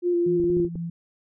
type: tone with vibrato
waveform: sine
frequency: 349.2 Hz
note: F4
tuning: in tune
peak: -19 dBFS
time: 0.02-0.69 s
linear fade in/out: 50 ms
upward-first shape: square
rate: 4.3 Hz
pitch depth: 18 cents each way
type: tone with tremolo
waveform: sine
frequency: 168.7 Hz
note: E3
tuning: 40 cents sharp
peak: -27 dBFS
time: 0.26-0.9 s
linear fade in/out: 5 ms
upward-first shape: sine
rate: 4 Hz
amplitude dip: 40%
type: clicks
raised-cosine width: 3 ms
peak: -22 dBFS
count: 7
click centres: 0.4 / 0.442 / 0.501 / 0.569 / 0.6 / 0.649 / 0.756 s
effects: none